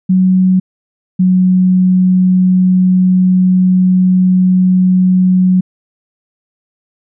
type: tone pair in turn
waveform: sine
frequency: 185.8 / 184.2 Hz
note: F#3 / F#3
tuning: +7 / -7 cents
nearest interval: unison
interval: 14 cents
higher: first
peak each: -6 dBFS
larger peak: neither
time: 0.09-0.6 / 1.19-5.61 s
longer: second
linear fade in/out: 10 ms
effects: none